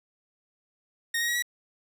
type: tone with pitch steps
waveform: sawtooth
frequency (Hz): 1856 / 1881.9 / 1908.2 / 1934.8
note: A#6 / A#6 / A#6 / B6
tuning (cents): -8 / +16 / +40 / -36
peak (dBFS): -22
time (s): 1.14-1.424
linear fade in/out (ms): 5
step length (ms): 71
effects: none